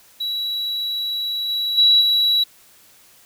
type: tone with level steps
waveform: triangle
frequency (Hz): 3909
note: B7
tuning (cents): -19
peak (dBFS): -20 / -18 / -7 / -12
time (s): 0.2-2.44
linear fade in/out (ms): 10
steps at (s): 1.48 / 1.77 / 2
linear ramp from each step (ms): 20
effects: tanh soft clip ceiling -8 dBFS + white hiss -51 dBFS RMS until 3.25 s